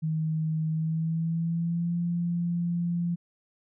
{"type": "tone with pitch glide", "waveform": "sine", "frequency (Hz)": [158, 172.3], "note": ["D#3", "F3"], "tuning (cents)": [27, -23], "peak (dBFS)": -25, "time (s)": [0.02, 3.16], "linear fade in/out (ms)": 20, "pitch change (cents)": 150, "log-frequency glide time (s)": [0.69, 1.97], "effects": []}